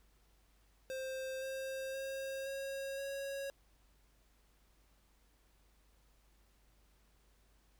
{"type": "tone with pitch steps", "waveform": "square", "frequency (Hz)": [525, 531.4, 537.9, 544.5, 551.1], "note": ["C5", "C5", "C5", "C#5", "C#5"], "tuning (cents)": [6, 27, 48, -31, -10], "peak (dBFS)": -40, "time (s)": [0.9, 3.5], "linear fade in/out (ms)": 0, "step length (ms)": 520, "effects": ["added 50 Hz sine -68 dBFS peak until 7.79 s", "pink hiss -73 dBFS RMS until 7.79 s"]}